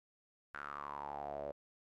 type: tone with band-pass filter sweep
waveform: sawtooth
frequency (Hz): 72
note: D2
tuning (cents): -34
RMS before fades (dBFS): -44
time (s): 0.54-1.52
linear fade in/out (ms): 5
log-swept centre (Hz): 1500 to 560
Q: 7
effects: MP3 96 kbps

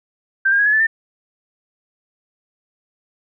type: tone with pitch steps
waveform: sine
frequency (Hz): 1568 / 1611.2 / 1655.5 / 1701.1 / 1747.9 / 1796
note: G6 / G6 / G#6 / G#6 / A6 / A6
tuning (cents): 0 / +47 / -6 / +41 / -12 / +35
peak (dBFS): -12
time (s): 0.45-0.87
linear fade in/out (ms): 10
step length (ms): 70
effects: none

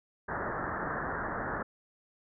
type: low-pass noise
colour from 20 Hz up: white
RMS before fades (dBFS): -35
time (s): 0.28-1.63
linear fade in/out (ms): 10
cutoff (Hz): 1800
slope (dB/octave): 96
effects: none

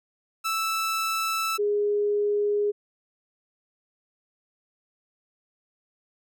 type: tone pair in turn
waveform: sawtooth / sine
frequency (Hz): 1318.5 / 412.8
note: E6 / G#4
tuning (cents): 0 / -10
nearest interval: octave + minor sixth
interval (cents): 2010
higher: first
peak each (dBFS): -21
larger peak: neither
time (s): 0.44-1.58 / 1.58-2.72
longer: neither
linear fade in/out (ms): 20
effects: none

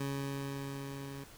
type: tone with level ramp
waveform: 20% pulse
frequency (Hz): 138.5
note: C#3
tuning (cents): -1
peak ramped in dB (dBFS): -29 to -38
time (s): 0-1.24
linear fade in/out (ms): 5
effects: pink hiss -55 dBFS RMS until 1.37 s

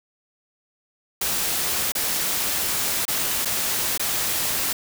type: noise with dropouts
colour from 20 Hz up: white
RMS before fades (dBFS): -24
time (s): 1.21-4.73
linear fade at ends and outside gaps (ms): 5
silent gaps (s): 1.921-1.951 / 3.053-3.08 / 3.449-3.455 / 3.977-3.995
effects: none

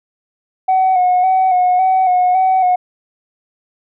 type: tone with vibrato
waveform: sine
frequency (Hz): 740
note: F#5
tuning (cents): 0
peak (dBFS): -8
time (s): 0.68-2.76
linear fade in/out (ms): 10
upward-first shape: square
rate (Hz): 1.8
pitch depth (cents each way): 32
effects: tanh soft clip ceiling -7 dBFS

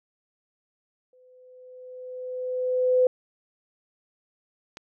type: tone with exponential growth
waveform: sine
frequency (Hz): 506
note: B4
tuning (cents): +42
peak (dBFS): -15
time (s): 1.13-3.07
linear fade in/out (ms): 2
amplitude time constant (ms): 420
type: click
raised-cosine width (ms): 0.2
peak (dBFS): -22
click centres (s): 4.771
effects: none

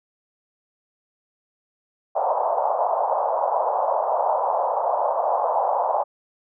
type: band-pass noise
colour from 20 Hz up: pink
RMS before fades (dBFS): -22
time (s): 2.15-6.04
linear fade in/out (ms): 20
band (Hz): 570 to 990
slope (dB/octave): 48
effects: none

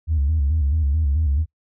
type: tone with vibrato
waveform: sine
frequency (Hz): 74.3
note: D2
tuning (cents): +21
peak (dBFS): -15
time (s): 0.07-1.46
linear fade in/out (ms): 50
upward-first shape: square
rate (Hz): 4.6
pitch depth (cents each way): 110
effects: noise-tail reverb RT60 0.1 s tail -24 dB re dry + tanh soft clip ceiling -13 dBFS

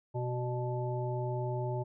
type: harmonic tone with a mistuned harmonic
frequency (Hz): 124.5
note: B2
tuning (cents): +14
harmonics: 1 / 3 / 5 / 7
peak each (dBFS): -33 / -38 / -40 / -41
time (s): 0.14-1.84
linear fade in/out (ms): 20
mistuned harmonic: 5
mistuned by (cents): -43
effects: none

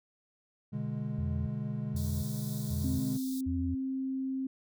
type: chord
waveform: triangle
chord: G# diminished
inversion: first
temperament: equal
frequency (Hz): 123.47 / 146.83 / 207.7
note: B2 / D3 / G#3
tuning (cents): 0 / 0 / 0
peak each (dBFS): -35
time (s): 0.72-3.18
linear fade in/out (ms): 20
type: tone bursts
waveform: sine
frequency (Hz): 84.4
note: E2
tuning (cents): +41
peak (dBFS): -32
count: 4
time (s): 1.18-3.75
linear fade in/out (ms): 10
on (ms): 290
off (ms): 470
type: high-pass noise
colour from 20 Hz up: white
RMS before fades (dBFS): -46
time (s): 1.96-3.41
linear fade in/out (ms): 5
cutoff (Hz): 3500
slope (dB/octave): 96
type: tone with pitch glide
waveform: sine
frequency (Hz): 261.6 to 264.8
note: C4 to C4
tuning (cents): 0 to +21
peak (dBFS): -31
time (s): 2.84-4.47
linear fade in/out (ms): 5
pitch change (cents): +21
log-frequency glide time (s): 3.14-3.79
effects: none

